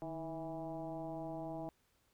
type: tone with frequency modulation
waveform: sine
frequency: 486.1 Hz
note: B4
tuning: 28 cents flat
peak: -40 dBFS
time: 0.02-1.69 s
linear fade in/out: 0 ms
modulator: 166 Hz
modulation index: 2.1
effects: pink hiss -75 dBFS RMS until 2.13 s